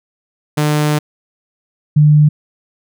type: tone pair in turn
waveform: sawtooth / sine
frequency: 150 / 150 Hz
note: D3 / D3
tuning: +37 / +37 cents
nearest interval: unison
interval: 0 cents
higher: neither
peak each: -8 / -5 dBFS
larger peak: second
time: 0.57-0.99 / 1.96-2.29 s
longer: first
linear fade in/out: 10 ms
effects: none